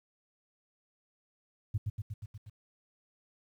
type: tone with echo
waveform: sine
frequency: 104.6 Hz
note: G#2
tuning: 13 cents sharp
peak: -26 dBFS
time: 1.74-1.78 s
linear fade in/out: 10 ms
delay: 120 ms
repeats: 6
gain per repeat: -3 dB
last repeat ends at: 2.5 s
effects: tanh soft clip ceiling -23 dBFS + 11-bit